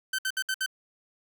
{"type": "tone bursts", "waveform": "sawtooth", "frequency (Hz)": 1538, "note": "G6", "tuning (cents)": -33, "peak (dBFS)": -23, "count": 5, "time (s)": [0.13, 0.662], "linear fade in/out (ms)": 5, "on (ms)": 56, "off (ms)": 63, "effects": []}